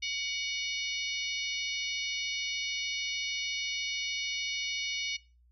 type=harmonic tone with a mistuned harmonic; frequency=730 Hz; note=F#5; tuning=24 cents flat; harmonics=3 / 4 / 5 / 6 / 7 / 8; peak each=-36 / -38 / -40 / -42 / -43 / -44 dBFS; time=0.02-5.17 s; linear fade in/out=10 ms; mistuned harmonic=3; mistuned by=+52 cents; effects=noise-tail reverb RT60 0.3 s tail -20 dB re dry + added 60 Hz sine -60 dBFS peak until 5.51 s